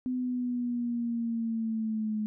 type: linear sweep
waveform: sine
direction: down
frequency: 254 to 212.6 Hz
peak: -28 dBFS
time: 0.06-2.26 s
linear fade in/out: 0 ms
effects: none

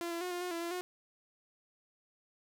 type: tone with pitch steps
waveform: sawtooth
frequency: 342 / 338.1 / 361.4 / 353.1 / 360.2 / 336.6 / 340.9 / 361.3 Hz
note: F4 / E4 / F#4 / F4 / F#4 / E4 / F4 / F#4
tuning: -36 / +44 / -41 / +19 / -46 / +36 / -42 / -41 cents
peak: -32 dBFS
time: 0.01-0.81 s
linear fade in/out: 0 ms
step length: 100 ms
effects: none

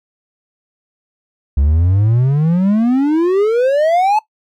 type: exponential sweep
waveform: triangle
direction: up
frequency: 67 to 876 Hz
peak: -8 dBFS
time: 1.57-4.19 s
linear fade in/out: 5 ms
effects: noise-tail reverb RT60 0.1 s tail -17 dB re dry

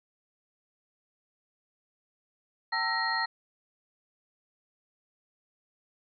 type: tone cluster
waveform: sine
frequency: 768 / 903 / 1326 / 1890 / 4220 Hz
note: G5 / A5 / E6 / A#6 / C8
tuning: -36 / +45 / +10 / +23 / +14 cents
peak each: -39 / -32 / -35 / -30 / -34 dBFS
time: 2.72-3.26 s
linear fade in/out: 10 ms
effects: none

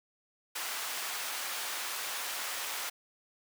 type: high-pass noise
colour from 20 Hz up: pink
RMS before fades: -37 dBFS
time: 0.55-2.9 s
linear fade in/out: 10 ms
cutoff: 1000 Hz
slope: 12 dB/octave
effects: none

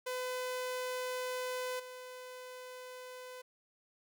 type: tone with level steps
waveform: sawtooth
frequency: 505 Hz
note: B4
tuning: 39 cents sharp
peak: -32 / -42 dBFS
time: 0.06-3.42 s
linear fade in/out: 10 ms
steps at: 1.79 s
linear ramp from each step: 10 ms
effects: none

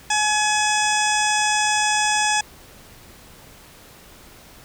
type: harmonic tone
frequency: 847 Hz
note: G#5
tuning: 34 cents sharp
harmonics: 1 / 2 / 3 / 4 / 6 / 7 / 8 / 9 / 10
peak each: -21 / -24 / -26 / -27 / -29 / -29 / -30 / -31 / -31 dBFS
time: 0.1-2.41 s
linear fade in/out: 5 ms
effects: pink hiss -46 dBFS RMS until 4.64 s

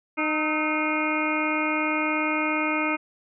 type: harmonic tone with a mistuned harmonic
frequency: 306.2 Hz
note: D#4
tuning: 28 cents flat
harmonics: 1 / 2 / 3 / 4 / 5 / 7 / 8 / 9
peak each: -27 / -32 / -32 / -30 / -36 / -29 / -30 / -41 dBFS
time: 0.17-2.97 s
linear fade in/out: 20 ms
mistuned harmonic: 4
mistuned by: +64 cents
effects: none

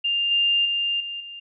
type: tone with level steps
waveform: sine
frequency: 2800 Hz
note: F7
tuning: 4 cents sharp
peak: -20 / -17 / -21 / -29 / -35 dBFS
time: 0.04-1.4 s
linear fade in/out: 10 ms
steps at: 0.31 / 0.65 / 1 / 1.2 s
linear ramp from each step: 5 ms
effects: none

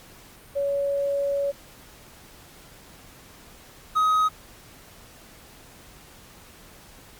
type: tone pair in turn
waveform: sine / triangle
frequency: 562 / 1261.6 Hz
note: C#5 / D#6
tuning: +24 / +24 cents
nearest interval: octave + major second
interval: 1400 cents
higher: second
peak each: -22 / -16 dBFS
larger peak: second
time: 0.55-1.52 / 3.95-4.29 s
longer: first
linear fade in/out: 20 ms
effects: pink hiss -49 dBFS RMS until 7.19 s + Opus 48 kbps

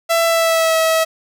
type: tone with pitch glide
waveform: sawtooth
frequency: 667 to 646.1 Hz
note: E5 to E5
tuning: +20 to -35 cents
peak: -9 dBFS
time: 0.09-1.05 s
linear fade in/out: 20 ms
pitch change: -55 cents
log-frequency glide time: 0.24-0.76 s
effects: none

